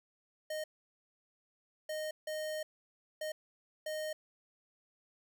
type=tone bursts at uneven times; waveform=square; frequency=618 Hz; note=D#5; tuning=12 cents flat; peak=-37 dBFS; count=5; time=0.5-0.64 / 1.89-2.11 / 2.27-2.63 / 3.21-3.32 / 3.86-4.13 s; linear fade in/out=5 ms; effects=12-bit